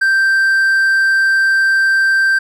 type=tone; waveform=triangle; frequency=1568 Hz; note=G6; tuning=in tune; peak=-8 dBFS; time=0.01-2.39 s; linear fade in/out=10 ms; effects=none